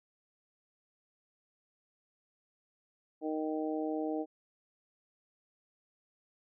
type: harmonic tone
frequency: 155.56 Hz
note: D#3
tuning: in tune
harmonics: 2 / 3 / 4 / 5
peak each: -34 / -38 / -40 / -42 dBFS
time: 3.21-4.26 s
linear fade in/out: 50 ms
effects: none